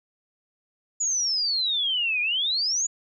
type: exponential two-way sweep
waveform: sine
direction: down then up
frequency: 6980 to 2400 to 6980 Hz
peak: -22 dBFS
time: 1-2.87 s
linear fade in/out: 10 ms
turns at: 2.21 s
effects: none